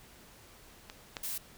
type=clicks; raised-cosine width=0.2 ms; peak=-26 / -19 dBFS; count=2; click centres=0.899 / 1.168 s
type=noise; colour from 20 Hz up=blue; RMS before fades=-37 dBFS; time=1.23-1.38 s; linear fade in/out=5 ms
effects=pink hiss -56 dBFS RMS until 1.57 s